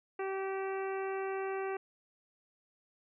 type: harmonic tone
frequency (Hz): 386.1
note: G4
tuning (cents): -26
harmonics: 1 / 2 / 3 / 4 / 5 / 6 / 7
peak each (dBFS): -35 / -41 / -45 / -47 / -49 / -51 / -52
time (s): 0.19-1.77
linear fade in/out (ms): 5
effects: none